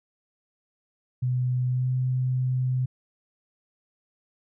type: tone with pitch glide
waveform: sine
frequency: 125.8 to 127.93 Hz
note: B2 to C3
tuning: +32 to -39 cents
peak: -22 dBFS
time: 1.22-2.86 s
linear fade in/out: 10 ms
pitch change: +29 cents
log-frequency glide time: 1.68-1.9 s
effects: none